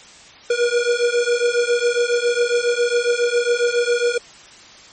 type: beating tone pair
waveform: square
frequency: 475.8 / 483.1 Hz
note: A#4 / B4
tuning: +35 / -38 cents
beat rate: 7.3 Hz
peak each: -20 / -19 dBFS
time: 0.5-4.18 s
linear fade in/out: 5 ms
effects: white hiss -43 dBFS RMS until 4.92 s + MP3 32 kbps